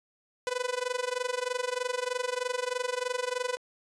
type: tone with amplitude modulation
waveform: sawtooth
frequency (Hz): 499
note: B4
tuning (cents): +18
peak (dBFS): -22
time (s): 0.47-3.57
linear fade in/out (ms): 0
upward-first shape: sine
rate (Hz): 23.2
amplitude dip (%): 90
effects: resampled to 22050 Hz